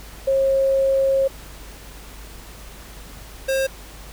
sine / square tone pair in turn, 540 / 534.7 Hz, C#5 / C5, -45 / +37 cents, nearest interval unison, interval 18 cents, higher first, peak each -15 / -19 dBFS, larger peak first, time 0.27-1.28 / 3.48-3.67 s, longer first, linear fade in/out 10 ms, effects added 50 Hz sine -40 dBFS peak until 4.12 s + pink hiss -42 dBFS RMS until 4.12 s

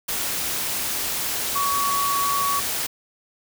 sine tone in noise, 1126 Hz, C#6, 27 cents sharp, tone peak -21 dBFS, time 1.55-2.6 s, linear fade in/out 10 ms, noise white, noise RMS -26 dBFS, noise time 0.08-2.87 s, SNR +2 dB, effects none

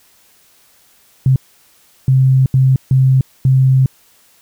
sine tone bursts at uneven times, 131.7 Hz, C3, 12 cents sharp, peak -7 dBFS, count 5, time 1.26-1.36 / 2.08-2.46 / 2.54-2.76 / 2.91-3.21 / 3.45-3.86 s, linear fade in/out 2 ms, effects white hiss -51 dBFS RMS until 4.41 s

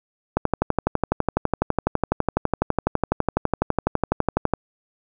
click train, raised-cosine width 1 ms, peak -4 dBFS, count 51, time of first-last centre 0.37-4.537 s, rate 12 Hz, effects none

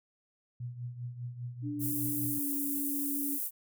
sine tone with tremolo, 121.8 Hz, B2, 24 cents flat, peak -34 dBFS, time 0.6-2.39 s, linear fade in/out 5 ms, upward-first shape triangle, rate 5 Hz, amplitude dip 75%
sine tone with pitch glide, 293.7 to 284.2 Hz, D4 to C#4, 0 to +43 cents, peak -34 dBFS, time 1.62-3.39 s, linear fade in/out 50 ms, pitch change -57 cents, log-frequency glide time 2.23-2.47 s
pink high-pass noise, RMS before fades -35 dBFS, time 1.79-3.51 s, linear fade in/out 50 ms, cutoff 11000 Hz, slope 24 dB/octave
effects none

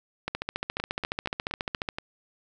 two click trains, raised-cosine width 0.3 ms, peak -13 / -16 dBFS, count 24 / 6, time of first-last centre 0.28-1.888 / 0.8-1.985 s, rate 14.3 / 4.22 Hz, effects none

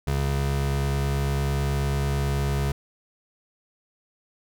square tone pair together, 69.3 / 138.49 Hz, C#2 / C#3, 0 / -1 cents, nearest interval octave, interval 1199 cents, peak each -26 dBFS, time 0.07-2.72 s, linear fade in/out 5 ms, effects none

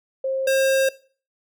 sine / square tone pair in turn, 532 / 534.8 Hz, C5 / C5, +29 / +38 cents, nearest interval unison, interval 9 cents, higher second, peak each -21 / -17 dBFS, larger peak second, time 0.24-0.47 / 0.47-0.89 s, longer second, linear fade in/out 5 ms, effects noise-tail reverb RT60 0.4 s tail -19 dB re dry

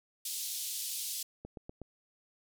white band-pass noise, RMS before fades -38 dBFS, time 0.25-1.23 s, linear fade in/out 5 ms, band 3300 to 14000 Hz, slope 24 dB/octave
click train, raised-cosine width 2 ms, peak -30 dBFS, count 4, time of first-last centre 1.45-1.817 s, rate 8.18 Hz
effects none

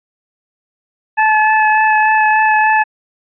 25% pulse tone with vibrato, 864 Hz, A5, 32 cents flat, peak -5 dBFS, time 1.17-2.84 s, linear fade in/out 20 ms, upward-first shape sine, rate 3.4 Hz, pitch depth 12 cents each way, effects resampled to 8000 Hz

